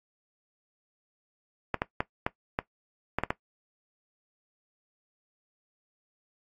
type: clicks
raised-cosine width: 0.5 ms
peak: -11 dBFS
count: 8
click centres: 1.743 / 1.819 / 2.005 / 2.265 / 2.589 / 3.186 / 3.236 / 3.305 s
effects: noise-tail reverb RT60 0.1 s tail -17 dB re dry + AAC 48 kbps